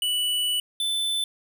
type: tone pair in turn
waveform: square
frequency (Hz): 2960 / 3520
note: F#7 / A7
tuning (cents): 0 / 0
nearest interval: minor third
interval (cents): 300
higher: second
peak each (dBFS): -23 / -24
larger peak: first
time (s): 0.02-0.6 / 0.8-1.24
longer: first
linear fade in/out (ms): 2
effects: none